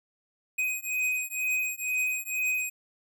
square beating tone pair, 2506 / 2508.1 Hz, D#7 / D#7, +12 / +13 cents, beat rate 2.1 Hz, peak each -31 dBFS, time 0.58-2.7 s, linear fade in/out 10 ms, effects none

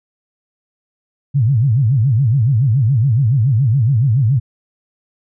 sine tone with vibrato, 123.47 Hz, B2, in tune, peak -10 dBFS, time 1.34-4.4 s, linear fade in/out 20 ms, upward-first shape sine, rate 7.1 Hz, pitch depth 270 cents each way, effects none

